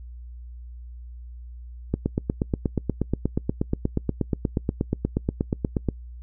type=click train; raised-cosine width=3 ms; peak=-9 dBFS; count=34; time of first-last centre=1.94-5.887 s; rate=8.36 Hz; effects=noise-tail reverb RT60 0.1 s tail -25 dB re dry + added 60 Hz sine -37 dBFS peak until 6.22 s